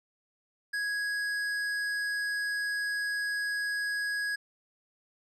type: tone with hard clipping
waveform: sine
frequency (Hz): 1661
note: G#6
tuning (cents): 0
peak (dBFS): -31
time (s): 0.73-4.36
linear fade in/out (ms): 10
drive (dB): 10
effects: none